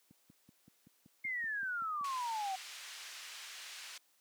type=click train; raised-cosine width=5 ms; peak=-36 dBFS; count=11; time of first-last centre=0.11-2.011 s; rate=5.26 Hz
type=exponential sweep; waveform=sine; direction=down; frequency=2156 to 745 Hz; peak=-35 dBFS; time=1.24-2.56 s; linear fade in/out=10 ms
type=band-pass noise; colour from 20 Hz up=pink; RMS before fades=-49 dBFS; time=2.04-3.98 s; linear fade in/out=5 ms; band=2000 to 7000 Hz; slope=12 dB/octave
effects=white hiss -72 dBFS RMS until 4.2 s + high-pass 300 Hz 12 dB/octave